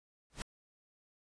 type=noise with exponential growth; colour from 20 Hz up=pink; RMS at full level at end=-35 dBFS; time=0.3-0.42 s; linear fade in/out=0 ms; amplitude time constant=24 ms; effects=resampled to 22050 Hz